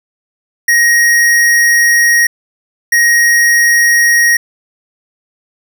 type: tone pair in turn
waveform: square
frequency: 1881 / 1881 Hz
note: A#6 / A#6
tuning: +15 / +15 cents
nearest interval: unison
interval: 0 cents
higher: neither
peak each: -7 dBFS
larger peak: neither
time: 0.68-2.27 / 2.92-4.37 s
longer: first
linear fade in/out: 5 ms
effects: none